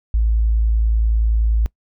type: tone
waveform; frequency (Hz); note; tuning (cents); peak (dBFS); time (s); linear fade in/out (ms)
sine; 55.2; A1; +6; -13; 0.14-1.66; 0
effects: noise-tail reverb RT60 0.1 s tail -23 dB re dry